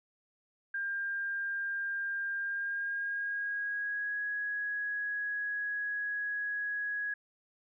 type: tone with pitch glide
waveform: sine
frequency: 1600 to 1667 Hz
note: G6 to G#6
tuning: +35 to +6 cents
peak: -32 dBFS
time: 0.74-7.14 s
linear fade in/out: 5 ms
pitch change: +71 cents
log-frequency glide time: 2.38-4.22 s
effects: none